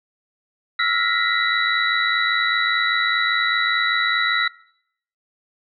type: tone cluster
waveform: sine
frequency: 1323 / 1408 / 1902 / 2010 / 3921 Hz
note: E6 / F6 / A#6 / B6 / B7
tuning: +6 / +14 / +34 / +30 / -13 cents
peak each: -24 dBFS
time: 0.79-4.48 s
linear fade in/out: 5 ms
effects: noise-tail reverb RT60 0.7 s tail -22 dB re dry